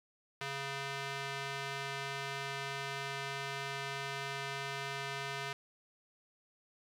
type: tone with band-pass filter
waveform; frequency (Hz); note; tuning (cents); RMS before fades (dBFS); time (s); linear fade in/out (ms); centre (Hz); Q
square; 138.4; C#3; -2; -40; 0.41-5.53; 2; 2300; 0.75
effects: 11-bit